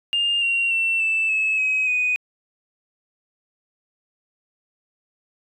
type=tone with pitch steps; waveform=sine; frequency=2811 / 2755 / 2700 / 2646 / 2593 / 2541 / 2490 Hz; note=F7 / F7 / E7 / E7 / E7 / D#7 / D#7; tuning=+11 / -24 / +41 / +6 / -29 / +36 / +1 cents; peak=-17 dBFS; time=0.13-2.16 s; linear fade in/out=0 ms; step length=290 ms; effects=tanh soft clip ceiling -14 dBFS